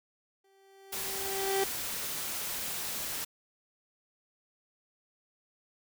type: tone with exponential growth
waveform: 30% pulse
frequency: 389.4 Hz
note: G4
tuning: 12 cents flat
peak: -23 dBFS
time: 0.44-1.64 s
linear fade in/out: 5 ms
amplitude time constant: 260 ms
type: noise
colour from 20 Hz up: white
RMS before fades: -36 dBFS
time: 0.92-3.25 s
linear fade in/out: 10 ms
effects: none